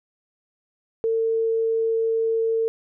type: tone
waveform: sine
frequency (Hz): 451.1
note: A4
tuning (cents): +43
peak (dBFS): -19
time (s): 1.04-2.68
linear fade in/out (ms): 0
effects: none